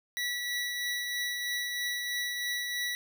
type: tone with tremolo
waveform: 25% pulse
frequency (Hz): 1947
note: B6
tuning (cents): -25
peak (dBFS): -26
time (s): 0.17-2.95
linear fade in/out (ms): 0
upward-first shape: triangle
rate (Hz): 3.1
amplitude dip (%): 35
effects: none